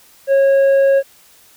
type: tone with tanh clipping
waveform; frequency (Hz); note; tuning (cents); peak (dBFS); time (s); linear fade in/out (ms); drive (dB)
sine; 547; C#5; -23; -10; 0.27-1.03; 50; 5
effects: white hiss -48 dBFS RMS until 1.56 s